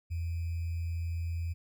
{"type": "tone with sample-and-hold", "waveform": "sine", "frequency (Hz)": 83.9, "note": "E2", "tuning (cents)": 31, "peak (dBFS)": -31, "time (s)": [0.1, 1.54], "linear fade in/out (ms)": 20, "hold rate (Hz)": 2450, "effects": []}